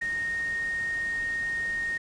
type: tone in noise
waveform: sine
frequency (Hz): 1854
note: A#6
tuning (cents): -10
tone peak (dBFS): -27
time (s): 0.01-1.98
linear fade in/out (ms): 10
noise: pink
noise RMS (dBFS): -45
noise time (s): 0.01-1.98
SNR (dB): +15
effects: resampled to 22050 Hz